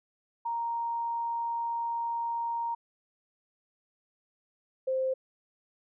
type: tone pair in turn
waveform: sine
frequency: 932.3 / 523.2 Hz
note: A#5 / C5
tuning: 0 / 0 cents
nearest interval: minor seventh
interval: 1000 cents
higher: first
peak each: -29 / -26 dBFS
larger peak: second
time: 0.45-2.75 / 4.87-5.14 s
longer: first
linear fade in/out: 10 ms
effects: none